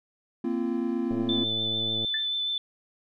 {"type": "chord", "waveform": "triangle", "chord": "Bb suspended second", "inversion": "none", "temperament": "equal with one note detuned", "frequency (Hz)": [233.1, 261.6, 341.1], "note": ["Bb3", "C4", "F4"], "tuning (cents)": [0, 0, -41], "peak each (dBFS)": -28, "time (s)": [0.44, 1.44], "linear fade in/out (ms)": 5}
{"type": "click train", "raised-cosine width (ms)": 2, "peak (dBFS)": -24, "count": 105, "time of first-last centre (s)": [1.11, 2.047], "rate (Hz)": 111}
{"type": "tone with vibrato", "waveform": "sine", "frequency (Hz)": 3520, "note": "A7", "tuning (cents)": 0, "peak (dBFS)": -26, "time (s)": [1.29, 2.58], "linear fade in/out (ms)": 2, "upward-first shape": "triangle", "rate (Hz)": 6.8, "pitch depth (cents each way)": 17}
{"type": "tone with exponential decay", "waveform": "sine", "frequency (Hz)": 1760, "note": "A6", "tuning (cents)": 0, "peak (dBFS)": -26, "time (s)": [2.14, 2.29], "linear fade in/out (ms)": 2, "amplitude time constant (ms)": 31}
{"effects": []}